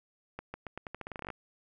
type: accelerating click train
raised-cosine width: 0.5 ms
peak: -24 dBFS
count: 16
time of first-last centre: 0.39-1.303 s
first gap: 150 ms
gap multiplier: 0.85
effects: none